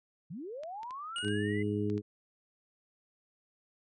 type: linear sweep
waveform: sine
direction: up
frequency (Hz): 137.1 to 2064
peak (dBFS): -39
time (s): 0.3-1.63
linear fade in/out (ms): 10
type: clicks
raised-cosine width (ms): 0.2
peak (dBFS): -33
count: 8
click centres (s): 0.635 / 0.832 / 0.908 / 1.184 / 1.247 / 1.282 / 1.9 / 1.979
type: tone with exponential decay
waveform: square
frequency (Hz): 2878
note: F#7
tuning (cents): -49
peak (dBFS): -34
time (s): 1.16-1.9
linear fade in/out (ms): 1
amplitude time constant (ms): 160
type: harmonic tone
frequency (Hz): 103.83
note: G#2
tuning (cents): 0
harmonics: 1 / 2 / 3 / 4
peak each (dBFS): -35 / -35 / -35 / -35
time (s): 1.22-2.02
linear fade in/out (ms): 50
effects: resampled to 24000 Hz